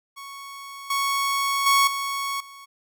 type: tone with level steps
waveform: sawtooth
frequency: 1108.7 Hz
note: C#6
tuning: in tune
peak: -33 / -18 / -12 / -22 / -38 dBFS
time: 0.16-2.66 s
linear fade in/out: 20 ms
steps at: 0.9 / 1.66 / 1.87 / 2.4 s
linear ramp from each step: 5 ms
effects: none